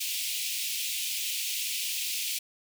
pink high-pass noise, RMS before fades -32 dBFS, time 0-2.39 s, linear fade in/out 10 ms, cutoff 2400 Hz, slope 48 dB/octave, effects none

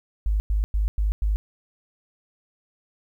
sine tone bursts, 51.7 Hz, G#1, 7 cents flat, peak -19 dBFS, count 5, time 0.26-1.36 s, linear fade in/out 0 ms, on 140 ms, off 100 ms, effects 10-bit

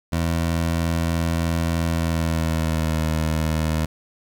20% pulse tone with pitch glide, 83.2 to 78.94 Hz, E2 to D#2, +17 to +26 cents, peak -15 dBFS, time 0.12-3.86 s, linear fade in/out 10 ms, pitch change -91 cents, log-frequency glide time 1.87-3.07 s, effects 9-bit

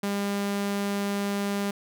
sawtooth tone, 201.1 Hz, G3, 44 cents sharp, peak -22 dBFS, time 0.03-1.71 s, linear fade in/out 5 ms, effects none

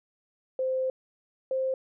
sine tone pair in turn, 520 / 525.1 Hz, C5 / C5, -11 / +6 cents, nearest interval unison, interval 17 cents, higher second, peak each -25 dBFS, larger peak neither, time 0.59-0.9 / 1.51-1.74 s, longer first, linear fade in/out 2 ms, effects none

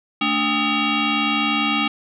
sine tone with frequency modulation, 1244.5 Hz, D#6, in tune, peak -17 dBFS, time 0.21-1.88 s, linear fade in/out 5 ms, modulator 512 Hz, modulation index 4, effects none

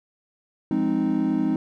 triangle chord, F minor seventh, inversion none, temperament equal, 174.61 / 207.7 / 261.6 / 311.1 Hz, F3 / Ab3 / C4 / Eb4, 0 / 0 / 0 / 0 cents, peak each -28 / -24 / -22 / -22 dBFS, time 0.71-1.56 s, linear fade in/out 2 ms, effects tanh soft clip ceiling -9 dBFS

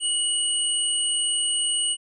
sine tone pair together, 2920 / 8738 Hz, F#7 / C#9, -24 / -26 cents, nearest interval octave + perfect fifth, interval 1898 cents, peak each -24 dBFS, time 0-1.97 s, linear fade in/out 50 ms, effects none

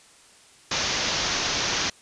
white low-pass noise, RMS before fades -26 dBFS, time 0.71-1.9 s, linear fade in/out 5 ms, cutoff 6500 Hz, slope 96 dB/octave, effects white hiss -53 dBFS RMS until 2.01 s + resampled to 22050 Hz

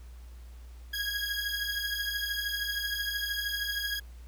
20% pulse beating tone pair, 1642 / 1655 Hz, G#6 / G#6, -20 / -6 cents, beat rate 13 Hz, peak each -29 dBFS, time 0.93-4 s, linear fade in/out 10 ms, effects added 60 Hz sine -44 dBFS peak until 4.27 s + pink hiss -61 dBFS RMS until 4.27 s

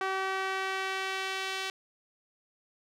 sawtooth tone with band-pass filter sweep, 382.4 Hz, G4, 43 cents flat, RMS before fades -33 dBFS, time 0.01-1.7 s, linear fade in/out 2 ms, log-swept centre 1300 to 3200 Hz, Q 1, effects none

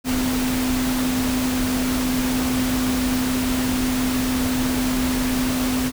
sine tone in noise, 254.9 Hz, C4, 45 cents flat, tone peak -20 dBFS, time 0.04-5.92 s, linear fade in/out 50 ms, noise pink, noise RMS -26 dBFS, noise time 0.04-5.92 s, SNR +3 dB, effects none

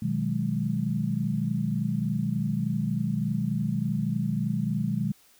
sine chord, G# minor seventh, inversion first, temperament equal with one note detuned, 123.47 / 155.56 / 185 / 208.4 Hz, B2 / D#3 / F#3 / G#3, 0 / 0 / 0 / +6 cents, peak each -31 / -30 / -31 / -29 dBFS, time 0.02-5.12 s, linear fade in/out 5 ms, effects white hiss -59 dBFS RMS until 5.39 s

